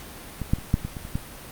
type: clicks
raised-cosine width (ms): 5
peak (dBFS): -16 / -7 / -23 / -6 / -16 / -22 / -23 / -13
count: 8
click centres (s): 0.417 / 0.535 / 0.586 / 0.741 / 0.85 / 0.968 / 1.051 / 1.155
effects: pink hiss -41 dBFS RMS until 1.51 s + Opus 48 kbps